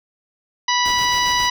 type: harmonic tone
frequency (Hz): 982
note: B5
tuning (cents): -10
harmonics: 1 / 2 / 3 / 4 / 5 / 6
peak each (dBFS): -19 / -22 / -24 / -25 / -26 / -27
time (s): 0.68-1.5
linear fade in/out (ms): 5
type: noise with tremolo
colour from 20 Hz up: pink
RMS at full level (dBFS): -32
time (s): 0.85-1.49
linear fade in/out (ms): 5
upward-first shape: square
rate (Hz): 7.4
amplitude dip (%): 40
effects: none